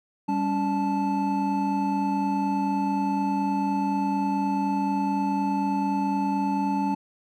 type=tone cluster; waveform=triangle; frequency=197.4 / 281.5 / 874 Hz; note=G3 / C#4 / A5; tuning=+12 / +27 / -12 cents; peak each=-25 dBFS; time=0.28-6.95 s; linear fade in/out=10 ms; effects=none